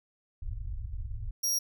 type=low-pass noise; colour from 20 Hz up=pink; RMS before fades=-36 dBFS; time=0.42-1.31 s; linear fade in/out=5 ms; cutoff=110 Hz; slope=96 dB/octave
type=tone; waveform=sawtooth; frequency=5640 Hz; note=F8; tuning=16 cents sharp; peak=-24 dBFS; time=1.43-1.59 s; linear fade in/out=10 ms
effects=none

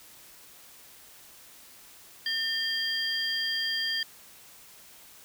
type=tone cluster; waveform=sine; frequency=1806 / 3205 / 4773 Hz; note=A6 / G7 / D8; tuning=+45 / +38 / +27 cents; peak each=-31 dBFS; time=2.26-4.03 s; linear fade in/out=2 ms; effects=tanh soft clip ceiling -18 dBFS + white hiss -52 dBFS RMS until 5.24 s

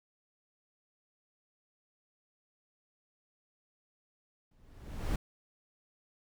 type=noise with exponential growth; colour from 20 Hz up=brown; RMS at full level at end=-28 dBFS; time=4.51-5.16 s; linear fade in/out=5 ms; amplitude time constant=140 ms; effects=none

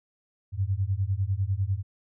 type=beating tone pair; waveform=sine; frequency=92.4 / 102.4 Hz; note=F#2 / G#2; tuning=-2 / -24 cents; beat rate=10 Hz; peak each=-27 dBFS; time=0.52-1.83 s; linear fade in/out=50 ms; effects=none

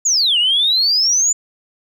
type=exponential two-way sweep; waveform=sine; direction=down then up; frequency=7110 to 2794 to 7110 Hz; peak=-11 dBFS; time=0.05-1.33 s; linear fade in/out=10 ms; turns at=0.38 s; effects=tanh soft clip ceiling -7 dBFS

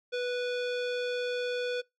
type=tone with low-pass filter; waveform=square; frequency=492.4 Hz; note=B4; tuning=5 cents flat; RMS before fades=-32 dBFS; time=0.12-1.82 s; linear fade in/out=20 ms; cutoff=3800 Hz; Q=1.8; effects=noise-tail reverb RT60 0.2 s tail -24 dB re dry

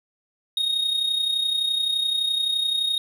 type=tone with amplitude modulation; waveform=triangle; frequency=3729 Hz; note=A#7; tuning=in tune; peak=-17 dBFS; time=0.57-2.98 s; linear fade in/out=2 ms; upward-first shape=sine; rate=31.7 Hz; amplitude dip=55%; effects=none

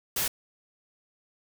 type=noise; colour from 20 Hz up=white; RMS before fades=-28 dBFS; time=0.16-0.28 s; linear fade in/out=5 ms; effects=none

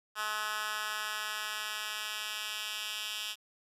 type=tone with high-pass filter sweep; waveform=10% pulse; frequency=213.1 Hz; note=G#3; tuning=45 cents sharp; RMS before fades=-37 dBFS; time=0.15-3.36 s; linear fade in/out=50 ms; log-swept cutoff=1400 to 2800 Hz; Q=1.9; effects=resampled to 32000 Hz + 10-bit

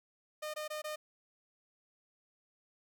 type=tone bursts; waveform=sawtooth; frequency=610 Hz; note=D#5; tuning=34 cents flat; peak=-34 dBFS; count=4; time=0.42-0.96 s; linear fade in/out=10 ms; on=120 ms; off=20 ms; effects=none

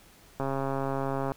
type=click train; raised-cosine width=1 ms; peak=-17 dBFS; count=126; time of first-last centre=0.4-1.319 s; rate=136 Hz; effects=pink hiss -56 dBFS RMS until 1.36 s

